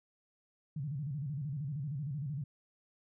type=tone with vibrato; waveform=sine; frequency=142.6 Hz; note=C#3; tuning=49 cents sharp; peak=-35 dBFS; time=0.76-2.44 s; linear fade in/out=5 ms; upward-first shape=square; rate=13 Hz; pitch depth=140 cents each way; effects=none